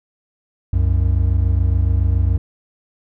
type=tone pair together; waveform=triangle; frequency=65.48 / 92.6 Hz; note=C2 / F#2; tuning=+2 / +2 cents; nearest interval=tritone; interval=600 cents; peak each=-14 dBFS; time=0.73-2.38 s; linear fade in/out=5 ms; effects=none